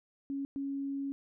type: tone bursts at uneven times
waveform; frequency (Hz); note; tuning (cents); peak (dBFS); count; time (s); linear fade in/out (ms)
sine; 276.7; C#4; -3; -33; 2; 0.3-0.45 / 0.56-1.12; 0
effects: none